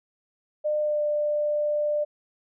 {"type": "tone with pitch glide", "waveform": "sine", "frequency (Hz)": [603, 595], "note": ["D5", "D5"], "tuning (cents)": [46, 22], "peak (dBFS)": -22, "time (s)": [0.64, 2.05], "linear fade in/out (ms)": 20, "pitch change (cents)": -24, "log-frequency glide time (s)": [0.81, 1.02], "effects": []}